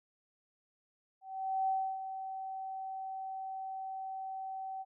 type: tone with ADSR envelope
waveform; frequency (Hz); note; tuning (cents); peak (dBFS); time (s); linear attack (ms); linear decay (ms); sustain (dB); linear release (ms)
sine; 766; G5; -40; -28; 1.21-4.85; 470; 300; -10; 39
effects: none